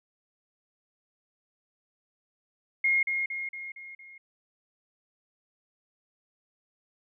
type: tone with echo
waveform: sine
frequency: 2144 Hz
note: C7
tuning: 42 cents sharp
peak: -21 dBFS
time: 2.84-3.03 s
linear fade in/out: 5 ms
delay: 230 ms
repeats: 5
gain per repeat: -5 dB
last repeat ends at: 4.18 s
effects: none